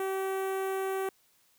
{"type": "tone with notch filter", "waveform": "sawtooth", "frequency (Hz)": 384.1, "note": "G4", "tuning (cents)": -35, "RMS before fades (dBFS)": -32, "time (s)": [0, 1.09], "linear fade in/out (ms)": 2, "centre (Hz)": 4700, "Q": 0.5, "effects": ["white hiss -67 dBFS RMS until 1.58 s"]}